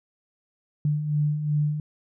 sine beating tone pair, 146.83 / 149.53 Hz, D3 / D3, 0 / +32 cents, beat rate 2.7 Hz, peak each -30 / -22 dBFS, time 0.85-1.8 s, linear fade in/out 2 ms, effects none

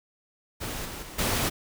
pink noise with level steps, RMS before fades -34 / -38 / -42 / -26 dBFS, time 0.6-1.5 s, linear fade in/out 20 ms, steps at 0.85 / 1.02 / 1.18 s, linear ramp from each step 10 ms, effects none

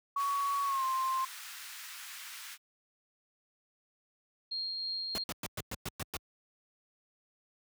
sine tone with pitch glide, 1121 to 1052 Hz, C#6 to C6, +19 to +9 cents, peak -29 dBFS, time 0.16-1.25 s, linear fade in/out 5 ms, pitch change -110 cents, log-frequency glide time 0.65-0.84 s
pink high-pass noise, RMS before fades -46 dBFS, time 0.16-2.58 s, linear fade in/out 50 ms, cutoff 1300 Hz, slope 24 dB/octave
sine tone with tremolo, 4229 Hz, C8, 18 cents sharp, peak -33 dBFS, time 4.51-5.24 s, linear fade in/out 10 ms, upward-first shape triangle, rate 3.1 Hz, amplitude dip 25%
pink noise bursts, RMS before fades -37 dBFS, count 8, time 5.15-6.168 s, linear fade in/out 0 ms, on 31 ms, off 110 ms
effects high-pass 60 Hz 12 dB/octave

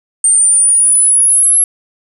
sine exponential sweep, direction up, 8760 to 11175 Hz, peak -6 dBFS, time 0.24-1.64 s, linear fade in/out 2 ms, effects none

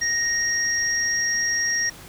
sine tone pair together, 1864.7 / 5619 Hz, A#6 / F8, 0 / +10 cents, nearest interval octave + perfect fifth, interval 1910 cents, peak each -23 dBFS, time 0.01-1.9 s, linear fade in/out 10 ms, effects pink hiss -43 dBFS RMS until 2.08 s

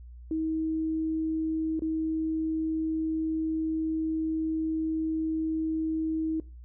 sine tone with dropouts, 318.2 Hz, D#4, 39 cents sharp, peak -26 dBFS, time 0.31-6.4 s, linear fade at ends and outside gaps 2 ms, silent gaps 1.794-1.82 s, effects noise-tail reverb RT60 0.3 s tail -20 dB re dry + added 60 Hz sine -43 dBFS peak until 6.64 s

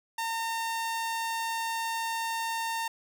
sawtooth tone, 911 Hz, A#5, 40 cents flat, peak -26 dBFS, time 0.18-2.88 s, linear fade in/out 5 ms, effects none

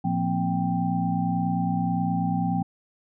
sine tone cluster, 111.5 / 173.2 / 231.4 / 260.8 / 786 Hz, A2 / F3 / A#3 / C4 / G5, +23 / -14 / -13 / -5 / +4 cents, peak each -32 / -25 / -31 / -30 / -29 dBFS, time 0.04-2.63 s, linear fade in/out 10 ms, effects none

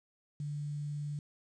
sine tone with quantisation, 146.83 Hz, D3, in tune, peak -35 dBFS, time 0.4-1.19 s, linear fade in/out 2 ms, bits 10, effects resampled to 22050 Hz

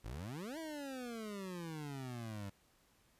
25% pulse exponential two-way sweep, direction up then down, 48.67 to 330 to 97 Hz, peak -39 dBFS, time 0.04-2.5 s, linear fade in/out 10 ms, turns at 0.58 s, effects pink hiss -71 dBFS RMS until 3.19 s + resampled to 32000 Hz

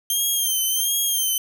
5% pulse tone with vibrato, 3164 Hz, G7, 15 cents sharp, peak -12 dBFS, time 0.1-1.38 s, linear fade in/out 2 ms, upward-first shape sine, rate 1.4 Hz, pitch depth 61 cents each way, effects none

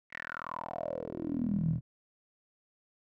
10% pulse tone with band-pass filter sweep, 41.04 Hz, E1, 7 cents flat, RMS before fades -35 dBFS, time 0.1-1.81 s, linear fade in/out 50 ms, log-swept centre 2100 to 130 Hz, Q 7.5, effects none

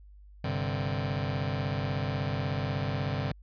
sawtooth chord, G suspended fourth, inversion none, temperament just, 98 / 130.67 / 147 Hz, G2 / C3 / D3, 0 / -2 / +2 cents, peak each -29 dBFS, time 0.44-3.32 s, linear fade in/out 5 ms, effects added 50 Hz sine -49 dBFS peak until 3.42 s + resampled to 11025 Hz

